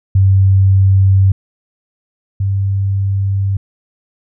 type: tone pair in turn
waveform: sine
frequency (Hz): 96.4 / 98.03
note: G2 / G2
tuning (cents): -28 / +1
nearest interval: unison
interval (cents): 29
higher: second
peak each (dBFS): -6 / -12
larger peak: first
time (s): 0.15-1.32 / 2.4-3.57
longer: neither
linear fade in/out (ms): 5
effects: none